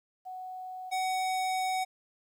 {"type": "tone pair in turn", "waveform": ["sine", "square"], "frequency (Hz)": [742, 749.3], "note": ["F#5", "F#5"], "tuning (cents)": [5, 22], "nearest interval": "unison", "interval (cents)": 17, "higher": "second", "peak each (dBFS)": [-38, -29], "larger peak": "second", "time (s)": [[0.25, 0.91], [0.91, 1.85]], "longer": "second", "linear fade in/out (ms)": 20, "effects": ["low-pass 12000 Hz 12 dB/octave", "11-bit"]}